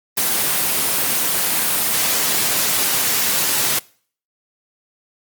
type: high-pass noise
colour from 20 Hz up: white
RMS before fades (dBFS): -18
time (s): 0.17-3.79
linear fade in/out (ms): 5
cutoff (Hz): 110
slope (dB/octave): 24
effects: noise-tail reverb RT60 0.5 s tail -24 dB re dry + Opus 24 kbps